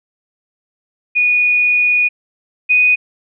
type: tone pair in turn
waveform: sine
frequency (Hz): 2461 / 2485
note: D#7 / D#7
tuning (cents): -20 / -3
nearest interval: unison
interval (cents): 17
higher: second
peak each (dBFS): -10 / -8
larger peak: second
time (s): 1.15-2.09 / 2.69-2.96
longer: first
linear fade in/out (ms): 20
effects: none